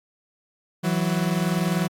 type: tone pair together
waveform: 40% pulse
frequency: 164.82 / 185 Hz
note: E3 / F#3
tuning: 0 / 0 cents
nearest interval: major second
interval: 200 cents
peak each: -23 dBFS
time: 0.83-1.88 s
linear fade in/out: 20 ms
effects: AAC 64 kbps